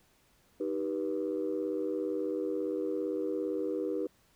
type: chord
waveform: sine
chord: Eb augmented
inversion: none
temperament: just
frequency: 311.1 / 388.9 / 486.1 Hz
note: Eb4 / G4 / B4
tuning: 0 / -14 / -28 cents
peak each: -34 dBFS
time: 0.6-4.07 s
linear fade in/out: 5 ms
effects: tanh soft clip ceiling -23 dBFS + pink hiss -67 dBFS RMS until 4.35 s